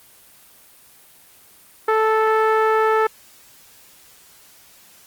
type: tone with low-pass filter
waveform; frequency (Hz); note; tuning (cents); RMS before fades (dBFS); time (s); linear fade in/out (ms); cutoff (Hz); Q
sawtooth; 438.6; A4; -6; -17; 1.88-3.07; 5; 1500; 2.1
effects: white hiss -49 dBFS RMS until 5.06 s + Opus 24 kbps